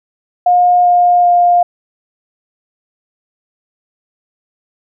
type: tone with pitch steps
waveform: sine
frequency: 714 / 709.1 / 704.2 Hz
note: F5 / F5 / F5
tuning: +38 / +26 / +14 cents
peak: -6 dBFS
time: 0.46-1.63 s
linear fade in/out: 5 ms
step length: 390 ms
effects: none